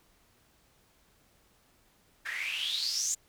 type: noise with band-pass filter sweep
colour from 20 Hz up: white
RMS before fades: -33 dBFS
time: 2.25-3.15 s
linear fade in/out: 10 ms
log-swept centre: 1700 to 7200 Hz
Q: 9.8
effects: pink hiss -66 dBFS RMS until 3.28 s